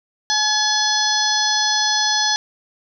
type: harmonic tone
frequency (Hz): 852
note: G#5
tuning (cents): +44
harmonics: 1 / 2 / 4 / 5 / 6 / 7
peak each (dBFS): -23 / -23 / -23 / -23 / -23 / -23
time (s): 0.3-2.36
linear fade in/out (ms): 0
effects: none